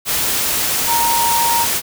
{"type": "tone in noise", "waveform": "sine", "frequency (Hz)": 932.3, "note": "A#5", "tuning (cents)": 0, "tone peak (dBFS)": -15, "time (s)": [0.86, 1.67], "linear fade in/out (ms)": 50, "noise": "white", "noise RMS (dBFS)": -18, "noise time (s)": [0.05, 1.82], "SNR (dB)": 0, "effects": []}